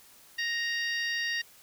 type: harmonic tone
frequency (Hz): 933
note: A#5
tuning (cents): +1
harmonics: 2 / 3 / 4 / 5 / 6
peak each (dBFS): -30 / -37 / -40 / -39 / -41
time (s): 0.38-1.42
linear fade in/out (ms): 10
effects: white hiss -56 dBFS RMS until 1.62 s